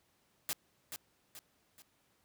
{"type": "noise with echo", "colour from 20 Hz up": "white", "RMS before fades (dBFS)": -36, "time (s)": [0.49, 0.53], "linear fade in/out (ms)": 0, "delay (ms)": 430, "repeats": 3, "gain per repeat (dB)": -7, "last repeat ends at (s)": 1.82, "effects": ["pink hiss -73 dBFS RMS until 2.24 s", "high-pass 80 Hz 12 dB/octave"]}